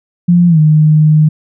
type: tone with pitch glide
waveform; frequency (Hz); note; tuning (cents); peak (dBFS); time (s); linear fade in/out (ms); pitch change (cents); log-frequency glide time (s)
sine; 174.6 to 153.76; F3 to D#3; 0 to -20; -4; 0.28-1.29; 10; -220; 0.48-0.59
effects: none